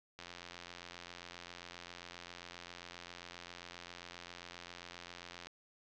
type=click train; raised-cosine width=0.2 ms; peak=-30 dBFS; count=463; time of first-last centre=0.19-5.47 s; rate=87.5 Hz; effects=low-pass 6000 Hz 12 dB/octave + 11-bit